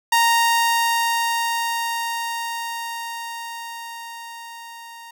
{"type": "tone with level ramp", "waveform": "sawtooth", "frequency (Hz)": 929, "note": "A#5", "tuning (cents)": -6, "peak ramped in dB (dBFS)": [-10, -34], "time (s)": [0.12, 5.11], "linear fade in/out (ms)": 5, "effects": []}